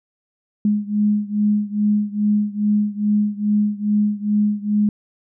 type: beating tone pair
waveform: sine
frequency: 207.7 / 210.1 Hz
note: G#3 / G#3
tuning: 0 / +20 cents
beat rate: 2.4 Hz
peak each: -18 / -20 dBFS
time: 0.65-4.89 s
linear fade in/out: 2 ms
effects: none